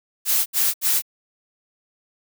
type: noise bursts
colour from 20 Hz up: blue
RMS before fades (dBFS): -19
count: 3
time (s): 0.25-1.022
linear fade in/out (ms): 50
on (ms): 210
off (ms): 71
effects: none